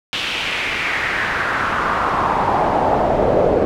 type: noise with band-pass filter sweep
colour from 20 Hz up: brown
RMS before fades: -18 dBFS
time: 0.13-3.65 s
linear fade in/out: 0 ms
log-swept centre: 3200 to 490 Hz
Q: 2.8
effects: none